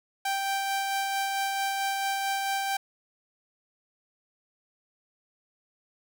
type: tone with tremolo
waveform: sawtooth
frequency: 784 Hz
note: G5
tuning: in tune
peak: -22 dBFS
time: 0.25-2.77 s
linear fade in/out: 5 ms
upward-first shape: sine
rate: 4.5 Hz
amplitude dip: 25%
effects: none